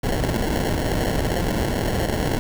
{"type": "noise with sample-and-hold", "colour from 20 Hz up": "pink", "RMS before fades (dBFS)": -22, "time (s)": [0.03, 2.39], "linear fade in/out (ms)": 2, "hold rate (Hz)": 1225, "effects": []}